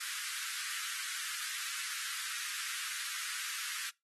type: high-pass noise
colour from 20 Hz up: pink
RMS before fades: -40 dBFS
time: 0-3.9 s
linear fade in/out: 10 ms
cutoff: 1300 Hz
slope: 48 dB/octave
effects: noise-tail reverb RT60 0.2 s tail -22 dB re dry + AAC 32 kbps